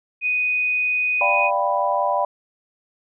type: tone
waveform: sine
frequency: 2489 Hz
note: D#7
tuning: in tune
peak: -18 dBFS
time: 0.21-1.51 s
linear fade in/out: 50 ms
type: chord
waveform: sine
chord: G dominant seventh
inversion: second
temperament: equal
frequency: 587.3 / 698.5 / 784 / 987.8 Hz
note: D5 / F5 / G5 / B5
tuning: 0 / 0 / 0 / 0 cents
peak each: -23 / -25 / -24 / -22 dBFS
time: 1.21-2.25 s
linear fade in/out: 2 ms
effects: none